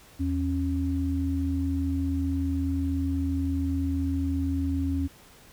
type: tone pair together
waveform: sine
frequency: 81.4 / 273.8 Hz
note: E2 / C#4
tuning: -21 / -21 cents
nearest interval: octave + major sixth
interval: 2100 cents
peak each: -27 / -27 dBFS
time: 0.19-5.08 s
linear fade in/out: 20 ms
effects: pink hiss -53 dBFS RMS until 5.52 s